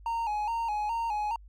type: tone with vibrato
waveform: triangle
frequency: 880 Hz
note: A5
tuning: in tune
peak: -26 dBFS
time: 0.06-1.36 s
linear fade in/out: 2 ms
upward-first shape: square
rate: 2.4 Hz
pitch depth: 81 cents each way
effects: added 50 Hz sine -48 dBFS peak until 1.48 s